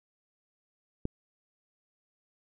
click, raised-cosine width 3 ms, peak -18 dBFS, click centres 1.054 s, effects none

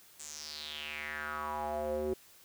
square tone with band-pass filter sweep, 75.4 Hz, D2, 46 cents sharp, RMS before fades -38 dBFS, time 0.19-2.14 s, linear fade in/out 10 ms, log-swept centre 7800 to 380 Hz, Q 4.9, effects white hiss -59 dBFS RMS until 2.44 s

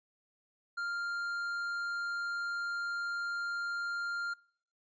sine tone with tanh clipping, 1396.9 Hz, F6, in tune, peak -35 dBFS, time 0.77-4.34 s, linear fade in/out 10 ms, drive 8 dB, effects noise-tail reverb RT60 0.6 s tail -24 dB re dry + resampled to 16000 Hz

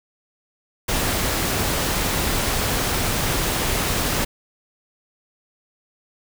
pink noise, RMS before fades -22 dBFS, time 0.88-4.25 s, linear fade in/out 10 ms, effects none

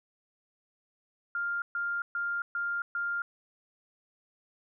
sine tone bursts, 1400 Hz, F6, 4 cents sharp, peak -29 dBFS, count 5, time 1.35-3.22 s, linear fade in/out 2 ms, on 270 ms, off 130 ms, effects none

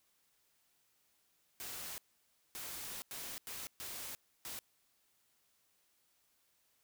white noise bursts at uneven times, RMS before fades -45 dBFS, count 6, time 1.6-1.98 / 2.55-3.02 / 3.11-3.38 / 3.47-3.67 / 3.8-4.15 / 4.45-4.59 s, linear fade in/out 0 ms, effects white hiss -75 dBFS RMS until 6.83 s

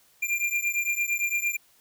square beating tone pair, 2386 / 2394.8 Hz, D7 / D7, +27 / +33 cents, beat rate 8.8 Hz, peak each -28 / -29 dBFS, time 0.22-1.57 s, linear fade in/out 10 ms, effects white hiss -61 dBFS RMS until 1.8 s

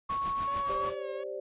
pink noise with tremolo, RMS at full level -41 dBFS, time 0.09-0.95 s, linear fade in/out 10 ms, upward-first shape triangle, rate 6.8 Hz, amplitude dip 80%
sine tone with pitch glide, 1107 to 1129.6 Hz, C#6 to C#6, -3 to +32 cents, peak -29 dBFS, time 0.09-0.9 s, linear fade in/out 10 ms, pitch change +35 cents, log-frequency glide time 0.59-0.67 s
sawtooth tone with vibrato, 554.4 Hz, C#5, in tune, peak -38 dBFS, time 0.47-1.24 s, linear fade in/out 10 ms, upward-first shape sine, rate 2.7 Hz, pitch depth 48 cents each way
sine chord, G suspended fourth, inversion none, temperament equal, 392 / 523.3 / 587.3 Hz, G4 / C5 / D5, 0 / 0 / 0 cents, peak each -39 dBFS, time 0.69-1.4 s, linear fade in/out 5 ms
effects resampled to 8000 Hz

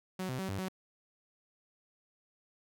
sawtooth tone with pitch steps, 186.3 / 128.5 / 190.4 / 97.1 / 187.6 Hz, F#3 / C3 / F#3 / G2 / F#3, +12 / -31 / +50 / -16 / +24 cents, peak -31 dBFS, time 0.19-0.685 s, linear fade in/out 5 ms, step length 99 ms, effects none

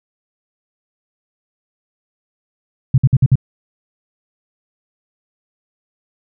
sine tone bursts, 130.81 Hz, C3, in tune, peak -6 dBFS, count 5, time 2.94-3.356 s, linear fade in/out 5 ms, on 40 ms, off 54 ms, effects none

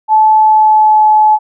sine tone with pitch glide, 867 to 857.5 Hz, A5 to A5, -26 to -45 cents, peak -4 dBFS, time 0.08-1.39 s, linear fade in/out 50 ms, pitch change -19 cents, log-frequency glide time 0.34-1.05 s, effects none

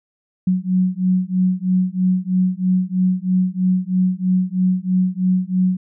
sine beating tone pair, 182.8 / 185.9 Hz, F#3 / F#3, -21 / +8 cents, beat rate 3.1 Hz, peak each -18 / -18 dBFS, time 0.47-5.77 s, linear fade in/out 5 ms, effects none

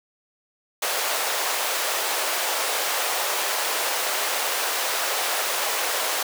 pink high-pass noise, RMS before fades -25 dBFS, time 0.82-6.23 s, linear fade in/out 5 ms, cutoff 510 Hz, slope 24 dB/octave, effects none

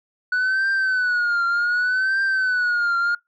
sine tone with vibrato, 1478 Hz, F#6, 2 cents flat, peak -15 dBFS, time 0.32-3.15 s, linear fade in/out 5 ms, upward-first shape triangle, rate 0.66 Hz, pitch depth 120 cents each way, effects noise-tail reverb RT60 0.2 s tail -26 dB re dry + tanh soft clip ceiling -17 dBFS

